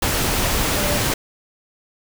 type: tone in noise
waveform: sine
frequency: 587.3 Hz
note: D5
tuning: in tune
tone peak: -26 dBFS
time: 0.76-0.98 s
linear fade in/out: 5 ms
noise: pink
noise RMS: -20 dBFS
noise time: 0.02-1.14 s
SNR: -9 dB
effects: none